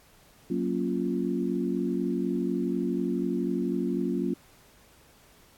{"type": "chord", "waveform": "sine", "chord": "Gb major seventh", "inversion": "none", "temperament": "equal", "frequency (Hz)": [185, 233.1, 277.2, 349.2], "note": ["Gb3", "Bb3", "Db4", "F4"], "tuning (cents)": [0, 0, 0, 0], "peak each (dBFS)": -31, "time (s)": [0.5, 4.34], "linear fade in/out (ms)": 5, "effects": ["pink hiss -58 dBFS RMS until 5.57 s", "AAC 64 kbps"]}